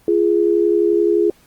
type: tone pair together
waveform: sine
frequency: 343.7 / 415.3 Hz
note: F4 / G#4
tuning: -28 / 0 cents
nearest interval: minor third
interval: 328 cents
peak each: -15 dBFS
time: 0.08-1.3 s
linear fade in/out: 2 ms
effects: pink hiss -53 dBFS RMS until 1.46 s + Opus 24 kbps